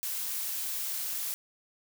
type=noise; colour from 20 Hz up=blue; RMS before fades=-34 dBFS; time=0.03-1.34 s; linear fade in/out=0 ms; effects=none